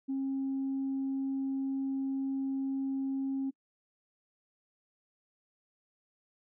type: tone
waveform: sine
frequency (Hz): 269.8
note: C#4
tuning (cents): -47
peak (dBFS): -29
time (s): 0.08-3.51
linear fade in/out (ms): 20
effects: noise-tail reverb RT60 0.1 s tail -23 dB re dry + tanh soft clip ceiling -27 dBFS